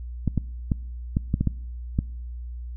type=clicks; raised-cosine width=5 ms; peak=-9 dBFS; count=8; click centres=0.277 / 0.377 / 0.718 / 1.169 / 1.341 / 1.41 / 1.473 / 1.989 s; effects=noise-tail reverb RT60 1.0 s tail -25 dB re dry + added 60 Hz sine -32 dBFS peak until 2.76 s